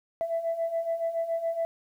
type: beating tone pair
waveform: sine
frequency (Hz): 659.3 / 666.4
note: E5 / E5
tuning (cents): 0 / +19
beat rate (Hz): 7.1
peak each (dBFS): -32 / -27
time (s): 0.21-1.65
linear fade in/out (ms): 0
effects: tanh soft clip ceiling -21 dBFS + 10-bit